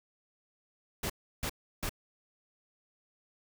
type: noise bursts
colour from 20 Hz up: pink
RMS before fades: -34 dBFS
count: 3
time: 1.03-1.894 s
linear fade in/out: 5 ms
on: 68 ms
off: 330 ms
effects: none